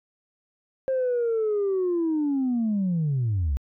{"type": "linear sweep", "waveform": "sine", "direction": "down", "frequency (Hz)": [533, 61.74], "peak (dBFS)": -20, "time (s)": [0.88, 3.57], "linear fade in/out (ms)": 0, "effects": ["tanh soft clip ceiling -19 dBFS"]}